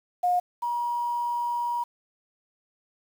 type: tone pair in turn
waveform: sine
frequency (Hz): 716 / 955.7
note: F5 / A#5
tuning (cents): +43 / +43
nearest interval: perfect fourth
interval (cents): 500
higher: second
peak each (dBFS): -20 / -25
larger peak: first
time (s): 0.23-0.4 / 0.62-1.84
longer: second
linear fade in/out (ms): 10
effects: 8-bit

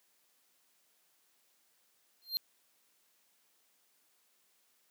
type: tone with exponential growth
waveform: square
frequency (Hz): 4188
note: C8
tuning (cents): +1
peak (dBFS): -27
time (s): 2.22-2.37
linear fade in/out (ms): 0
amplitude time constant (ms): 31
effects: white hiss -72 dBFS RMS until 4.9 s + high-pass 200 Hz 12 dB/octave

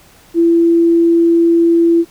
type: tone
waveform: sine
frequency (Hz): 336.3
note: E4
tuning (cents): +35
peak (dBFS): -7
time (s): 0.34-2.05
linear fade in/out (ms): 50
effects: pink hiss -45 dBFS RMS until 2.1 s

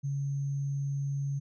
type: tone with sample-and-hold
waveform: sine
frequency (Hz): 139.7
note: C#3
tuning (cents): +14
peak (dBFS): -29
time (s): 0.03-1.4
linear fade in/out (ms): 20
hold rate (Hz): 6300
effects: resampled to 16000 Hz

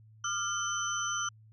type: tone cluster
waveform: sine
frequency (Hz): 1195 / 1390 / 3077 / 6000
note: D6 / F6 / G7 / F#8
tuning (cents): +30 / -9 / -33 / +23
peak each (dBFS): -38 / -34 / -39 / -35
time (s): 0.24-1.29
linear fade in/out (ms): 5
effects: added 109 Hz sine -54 dBFS peak until 1.52 s

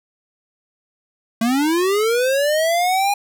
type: linear sweep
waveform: square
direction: up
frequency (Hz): 220 to 820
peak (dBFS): -16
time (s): 1.41-3.14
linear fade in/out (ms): 5
effects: none

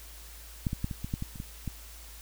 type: clicks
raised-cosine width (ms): 5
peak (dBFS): -15 / -19 / -17 / -23 / -22 / -17 / -21 / -30 / -24 / -21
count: 10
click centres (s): 0.668 / 0.731 / 0.844 / 0.912 / 1.045 / 1.139 / 1.224 / 1.358 / 1.401 / 1.677
effects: added 55 Hz sine -47 dBFS peak until 2.21 s + white hiss -50 dBFS RMS until 2.21 s

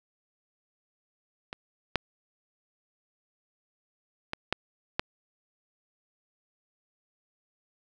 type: clicks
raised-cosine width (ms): 0.3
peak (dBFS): -20 / -8 / -15 / -9 / -9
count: 5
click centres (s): 1.529 / 1.957 / 4.334 / 4.526 / 4.995
effects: none

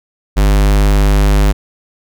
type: tone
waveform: square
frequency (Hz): 50.3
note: G1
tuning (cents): +45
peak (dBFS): -8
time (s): 0.36-1.53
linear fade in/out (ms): 20
effects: none

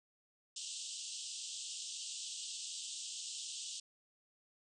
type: band-pass noise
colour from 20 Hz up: white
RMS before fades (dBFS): -45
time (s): 0.56-3.8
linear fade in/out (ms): 5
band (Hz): 2800 to 8500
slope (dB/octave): 96
effects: none

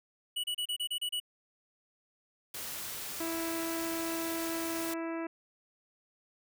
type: tone bursts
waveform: square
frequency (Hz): 2940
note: F#7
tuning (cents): -12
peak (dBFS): -32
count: 8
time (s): 0.36-1.201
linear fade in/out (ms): 10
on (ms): 78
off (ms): 31
type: noise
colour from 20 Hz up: white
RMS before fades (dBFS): -40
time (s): 2.54-4.94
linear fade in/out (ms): 5
type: harmonic tone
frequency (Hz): 330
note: E4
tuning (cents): +2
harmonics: 1 / 2 / 3 / 4 / 5 / 6 / 7 / 8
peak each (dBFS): -35 / -41 / -45 / -47 / -49 / -51 / -52 / -53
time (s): 3.2-5.27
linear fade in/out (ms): 5
effects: none

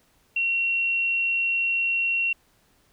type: tone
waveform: sine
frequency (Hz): 2734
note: F7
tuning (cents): -37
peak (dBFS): -21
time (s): 0.36-2.33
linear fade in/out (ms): 5
effects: pink hiss -63 dBFS RMS until 2.92 s

